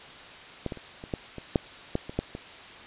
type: clicks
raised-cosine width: 2 ms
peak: -16 / -20 / -30 / -26 / -15 / -24 / -7 / -12 / -23 / -12 / -22 dBFS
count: 11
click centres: 0.663 / 0.722 / 0.773 / 1.039 / 1.138 / 1.383 / 1.558 / 1.954 / 2.095 / 2.19 / 2.351 s
effects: white hiss -45 dBFS RMS until 2.86 s + resampled to 8000 Hz